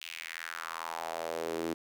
sawtooth tone with high-pass filter sweep, 82.41 Hz, E2, in tune, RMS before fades -38 dBFS, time 0.01-1.74 s, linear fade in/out 10 ms, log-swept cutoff 2900 to 310 Hz, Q 3.1, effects none

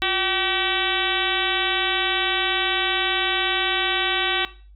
harmonic tone with a mistuned harmonic, 382.1 Hz, G4, 44 cents flat, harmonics 1 / 2 / 3 / 4 / 5 / 6 / 7 / 8 / 9 / 10, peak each -29 / -29 / -29 / -29 / -29 / -29 / -29 / -29 / -29 / -29 dBFS, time 0.02-4.45 s, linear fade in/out 0 ms, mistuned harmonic 1, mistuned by -110 cents, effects noise-tail reverb RT60 0.4 s tail -17 dB re dry + added 50 Hz sine -44 dBFS peak until 4.75 s

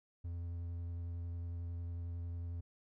triangle tone with vibrato, 85.7 Hz, F2, 32 cents flat, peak -37 dBFS, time 0.24-2.61 s, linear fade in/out 10 ms, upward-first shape sine, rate 11 Hz, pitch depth 14 cents each way, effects none

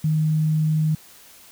sine tone, 155.56 Hz, D#3, in tune, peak -17 dBFS, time 0.04-0.95 s, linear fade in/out 5 ms, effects white hiss -48 dBFS RMS until 1.51 s

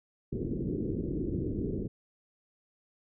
white low-pass noise, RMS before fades -33 dBFS, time 0.32-1.88 s, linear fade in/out 10 ms, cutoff 410 Hz, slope 48 dB/octave, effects none

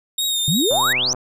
sawtooth tone with vibrato, 3704 Hz, A#7, 12 cents flat, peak -16 dBFS, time 0.18-0.93 s, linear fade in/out 5 ms, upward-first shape triangle, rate 3.2 Hz, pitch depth 48 cents each way
sine exponential sweep, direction up, 136.1 to 6240 Hz, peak -17 dBFS, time 0.48-1.13 s, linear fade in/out 0 ms
click train, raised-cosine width 1 ms, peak -18 dBFS, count 56, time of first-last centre 0.71-1.147 s, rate 126 Hz
effects none

